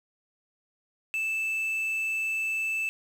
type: tone with quantisation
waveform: triangle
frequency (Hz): 2637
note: E7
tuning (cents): 0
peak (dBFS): -25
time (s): 1.14-2.89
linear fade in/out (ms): 0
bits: 8
effects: none